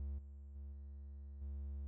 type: tone with level steps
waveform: triangle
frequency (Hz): 70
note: C#2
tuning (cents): +18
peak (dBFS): -38 / -48 / -44 / -46 / -40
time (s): 0-1.87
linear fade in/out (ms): 0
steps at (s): 0.18 / 0.55 / 0.72 / 1.41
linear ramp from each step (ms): 10
effects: none